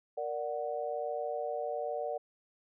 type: chord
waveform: sine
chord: Bb augmented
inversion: none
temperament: equal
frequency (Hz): 466.2 / 587.3 / 740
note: Bb4 / D5 / F#5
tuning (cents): 0 / 0 / 0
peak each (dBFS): -38 / -36 / -38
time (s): 0.17-2.18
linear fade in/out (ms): 10
effects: none